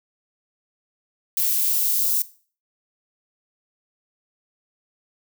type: noise with high-pass filter sweep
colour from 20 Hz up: violet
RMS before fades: -21 dBFS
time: 1.37-2.22 s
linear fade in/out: 2 ms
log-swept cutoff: 1900 to 4800 Hz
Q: 0.92
effects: noise-tail reverb RT60 0.4 s tail -17 dB re dry